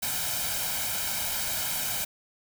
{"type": "noise with comb filter", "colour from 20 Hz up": "white", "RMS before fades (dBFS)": -30, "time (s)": [0.02, 2.05], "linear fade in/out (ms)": 10, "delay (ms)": 1.3, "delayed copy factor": 0.7, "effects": []}